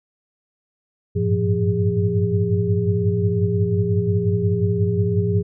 sine tone cluster, 96.4 / 102.1 / 113 / 173.9 / 407.9 Hz, G2 / G#2 / A2 / F3 / G#4, -28 / -29 / +47 / -7 / -31 cents, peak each -23 dBFS, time 1.15-5.43 s, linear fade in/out 20 ms, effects none

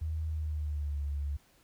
sine tone with pitch glide, 78.9 to 71.52 Hz, D#2 to D2, +25 to -45 cents, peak -31 dBFS, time 0.01-1.37 s, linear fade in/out 10 ms, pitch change -170 cents, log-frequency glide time 0.27-1.01 s, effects pink hiss -65 dBFS RMS until 1.63 s

